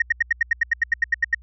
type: tone bursts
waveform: sine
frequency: 1864.7 Hz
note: A#6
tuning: in tune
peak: -13 dBFS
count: 14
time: 0-1.347 s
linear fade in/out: 5 ms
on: 21 ms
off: 81 ms
effects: tanh soft clip ceiling -9 dBFS + added 60 Hz sine -44 dBFS peak until 1.42 s